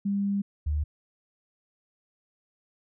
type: tone pair in turn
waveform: sine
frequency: 200 / 74.92 Hz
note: G3 / D2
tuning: +35 / +35 cents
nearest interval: octave + perfect fourth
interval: 1700 cents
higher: first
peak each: -24 dBFS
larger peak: neither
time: 0.05-0.42 / 0.66-0.84 s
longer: first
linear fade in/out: 10 ms
effects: none